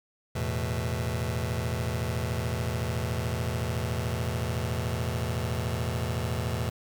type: chord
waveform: sawtooth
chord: E suspended fourth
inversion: none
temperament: just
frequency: 82.41 / 109.88 / 123.61 Hz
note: E2 / A2 / B2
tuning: 0 / -2 / +2 cents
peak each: -28 dBFS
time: 0.35-6.7 s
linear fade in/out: 10 ms
effects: 8-bit